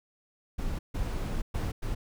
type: noise bursts at uneven times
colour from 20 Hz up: brown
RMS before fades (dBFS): -31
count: 4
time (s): 0.58-0.79 / 0.94-1.42 / 1.54-1.72 / 1.82-1.95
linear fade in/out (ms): 10
effects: none